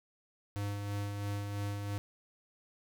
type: tone with tremolo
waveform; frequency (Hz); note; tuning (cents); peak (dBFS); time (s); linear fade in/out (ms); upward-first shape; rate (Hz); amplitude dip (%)
square; 101.7; G#2; -36; -34; 0.56-1.98; 0; sine; 3; 35
effects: none